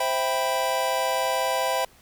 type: chord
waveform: square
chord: C major seventh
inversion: none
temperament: equal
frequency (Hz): 523.3 / 659.3 / 784 / 987.8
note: C5 / E5 / G5 / B5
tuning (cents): 0 / 0 / 0 / 0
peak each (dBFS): -29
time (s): 0-1.85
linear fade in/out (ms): 5
effects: pink hiss -55 dBFS RMS until 2.01 s